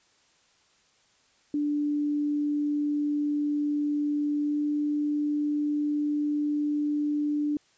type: tone with pitch glide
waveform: sine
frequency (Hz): 293.7 to 295.4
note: D4 to D4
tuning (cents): 0 to +10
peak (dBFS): -24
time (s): 1.54-7.57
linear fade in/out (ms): 2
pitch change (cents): +10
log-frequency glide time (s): 4.42-4.59
effects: white hiss -64 dBFS RMS until 7.77 s + resampled to 16000 Hz

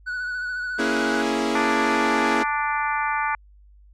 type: tone with vibrato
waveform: triangle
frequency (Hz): 1480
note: F#6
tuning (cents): 0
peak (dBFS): -24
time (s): 0.06-1.23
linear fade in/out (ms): 20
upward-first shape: sine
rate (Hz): 14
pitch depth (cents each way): 30
type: chord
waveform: sawtooth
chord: A# half-diminished seventh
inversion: none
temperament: equal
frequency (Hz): 233.1 / 277.2 / 329.6 / 415.3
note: A#3 / C#4 / E4 / G#4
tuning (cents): 0 / 0 / 0 / 0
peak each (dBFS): -23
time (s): 0.78-2.44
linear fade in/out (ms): 20
type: harmonic tone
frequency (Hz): 293.7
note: D4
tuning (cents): 0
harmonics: 3 / 4 / 5 / 6 / 7 / 8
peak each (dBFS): -25 / -27 / -29 / -31 / -32 / -33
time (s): 1.55-3.35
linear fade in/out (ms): 2
effects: added 50 Hz sine -48 dBFS peak until 3.93 s + low-pass 7000 Hz 12 dB/octave

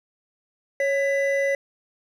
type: tone pair together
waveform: triangle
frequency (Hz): 553 / 1995.3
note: C#5 / B6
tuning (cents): -4 / +17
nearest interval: octave + minor seventh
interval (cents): 2221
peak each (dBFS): -19 / -24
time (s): 0.8-1.55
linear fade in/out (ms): 2
effects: none

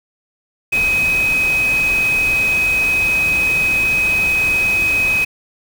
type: tone in noise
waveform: sine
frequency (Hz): 2528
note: D#7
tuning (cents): +27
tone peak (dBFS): -13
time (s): 0.72-5.25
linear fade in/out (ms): 10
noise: pink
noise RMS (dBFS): -27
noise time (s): 0.72-5.25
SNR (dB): +11
effects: none

